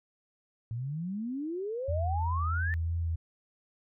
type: exponential sweep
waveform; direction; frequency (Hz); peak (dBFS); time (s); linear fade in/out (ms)
sine; up; 110 to 1816; -32; 0.71-2.74; 0
type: tone with vibrato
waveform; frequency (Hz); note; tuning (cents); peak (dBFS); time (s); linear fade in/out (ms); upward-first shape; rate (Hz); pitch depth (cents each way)
sine; 83.3; E2; +19; -28; 1.88-3.16; 10; sine; 3; 24
effects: none